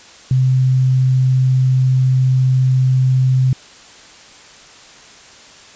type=tone; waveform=sine; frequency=129.6 Hz; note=C3; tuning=16 cents flat; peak=-10 dBFS; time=0.31-3.53 s; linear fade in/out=2 ms; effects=white hiss -41 dBFS RMS until 5.75 s + resampled to 16000 Hz